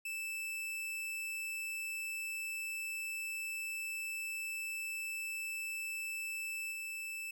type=tone with level steps; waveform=45% pulse; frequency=2637 Hz; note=E7; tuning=in tune; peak=-38 / -40 dBFS; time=0.05-7.31 s; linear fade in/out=5 ms; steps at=6.71 s; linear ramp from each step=20 ms; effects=none